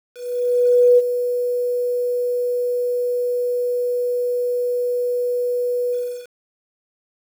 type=tone with ADSR envelope; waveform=sine; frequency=490 Hz; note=B4; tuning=14 cents flat; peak=-8 dBFS; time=0.14-6.28 s; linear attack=840 ms; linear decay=29 ms; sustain=-10 dB; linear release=360 ms; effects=7-bit